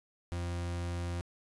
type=tone; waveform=40% pulse; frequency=86.9 Hz; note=F2; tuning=8 cents flat; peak=-33 dBFS; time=0.32-1.21 s; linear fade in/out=0 ms; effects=resampled to 24000 Hz + 12-bit